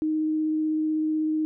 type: tone with vibrato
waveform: sine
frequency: 311.1 Hz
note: D#4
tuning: in tune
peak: -22 dBFS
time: 0.02-1.45 s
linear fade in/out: 0 ms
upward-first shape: triangle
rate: 16 Hz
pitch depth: 10 cents each way
effects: none